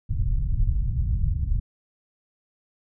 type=low-pass noise; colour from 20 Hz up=pink; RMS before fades=-23 dBFS; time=0.09-1.6 s; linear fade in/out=5 ms; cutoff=120 Hz; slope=24 dB/octave; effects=none